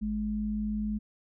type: tone pair together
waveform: sine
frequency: 52.98 / 211.8 Hz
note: G#1 / G#3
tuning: +35 / +34 cents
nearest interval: 2 octaves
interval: 2399 cents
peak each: -36 / -29 dBFS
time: 0.01-0.99 s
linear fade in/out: 20 ms
effects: none